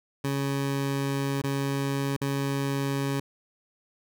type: tone with dropouts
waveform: 20% pulse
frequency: 138.5 Hz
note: C#3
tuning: 1 cent flat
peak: -21 dBFS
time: 0.24-3.2 s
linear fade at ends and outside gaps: 5 ms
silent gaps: 1.418-1.438 / 2.165-2.214 s
effects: none